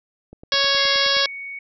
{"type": "click train", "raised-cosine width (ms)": 2, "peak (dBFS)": -27, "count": 9, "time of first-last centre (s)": [0.33, 1.168], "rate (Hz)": 9.55}
{"type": "harmonic tone", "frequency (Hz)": 554.4, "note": "C#5", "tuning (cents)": 0, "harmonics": [1, 2, 3, 4, 5, 6, 7, 8, 9, 10], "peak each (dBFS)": [-26, -27, -24, -29, -29, -23, -25, -25, -25, -27], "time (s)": [0.52, 1.26], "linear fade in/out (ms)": 2}
{"type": "tone with pitch glide", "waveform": "sine", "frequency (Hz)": [2119, 2229], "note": ["C7", "C#7"], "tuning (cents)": [21, 9], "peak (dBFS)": -30, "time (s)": [0.77, 1.59], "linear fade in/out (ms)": 5, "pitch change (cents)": 88, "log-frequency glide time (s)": [0.94, 1.13]}
{"effects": []}